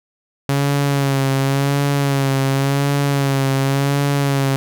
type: tone with vibrato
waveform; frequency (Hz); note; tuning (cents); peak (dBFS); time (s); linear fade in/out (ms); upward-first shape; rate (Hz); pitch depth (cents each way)
sawtooth; 138.59; C#3; 0; -11; 0.49-4.56; 0; sine; 0.91; 40
effects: none